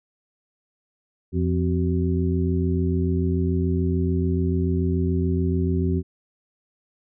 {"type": "harmonic tone with a mistuned harmonic", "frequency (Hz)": 86.9, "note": "F2", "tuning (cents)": -8, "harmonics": [1, 2, 3, 4], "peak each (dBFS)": [-22, -25, -27, -28], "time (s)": [1.32, 6.03], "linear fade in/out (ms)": 50, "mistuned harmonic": 4, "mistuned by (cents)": 130, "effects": []}